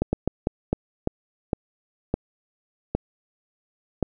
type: slowing click train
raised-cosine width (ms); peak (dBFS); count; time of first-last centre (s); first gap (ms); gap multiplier
2; -8; 10; 0.02-4.027; 110; 1.33
effects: none